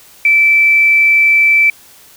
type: tone with quantisation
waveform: sine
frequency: 2324 Hz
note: D7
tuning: 19 cents flat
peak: -6 dBFS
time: 0.25-1.7 s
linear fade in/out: 2 ms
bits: 6
effects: white hiss -42 dBFS RMS until 2.16 s